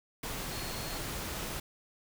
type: tone in noise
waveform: sine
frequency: 4300 Hz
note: C8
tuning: 47 cents sharp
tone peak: -46 dBFS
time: 0.52-0.98 s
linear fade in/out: 5 ms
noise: pink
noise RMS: -38 dBFS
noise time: 0.23-1.6 s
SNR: -11 dB
effects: none